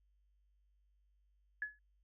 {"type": "tone with exponential decay", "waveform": "sine", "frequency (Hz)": 1700, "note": "G#6", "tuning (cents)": 40, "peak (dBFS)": -33, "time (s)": [1.62, 1.79], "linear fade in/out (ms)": 2, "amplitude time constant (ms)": 35, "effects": ["added 50 Hz sine -70 dBFS peak until 2.03 s"]}